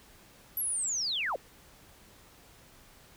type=linear sweep; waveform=sine; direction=down; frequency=11850 to 435.6 Hz; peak=-29 dBFS; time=0.57-1.36 s; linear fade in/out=2 ms; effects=pink hiss -57 dBFS RMS until 3.16 s